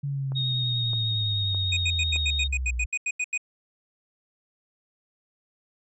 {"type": "linear sweep", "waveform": "sine", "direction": "down", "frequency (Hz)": [142.5, 57], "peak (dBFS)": -26, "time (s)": [0.03, 2.86], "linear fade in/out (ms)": 10}
{"type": "click train", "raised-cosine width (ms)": 1, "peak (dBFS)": -28, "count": 4, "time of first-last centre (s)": [0.32, 2.16], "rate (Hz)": 1.63}
{"type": "tone with vibrato", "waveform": "sine", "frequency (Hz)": 3729, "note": "A#7", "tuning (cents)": 0, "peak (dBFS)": -26, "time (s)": [0.35, 2.48], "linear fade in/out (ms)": 20, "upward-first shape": "sine", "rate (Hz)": 9.9, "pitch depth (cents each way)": 11}
{"type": "tone bursts", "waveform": "square", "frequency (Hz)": 2486, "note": "D#7", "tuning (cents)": -2, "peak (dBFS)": -25, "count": 13, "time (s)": [1.72, 3.377], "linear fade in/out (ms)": 5, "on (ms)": 49, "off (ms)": 85}
{"effects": ["resampled to 24000 Hz"]}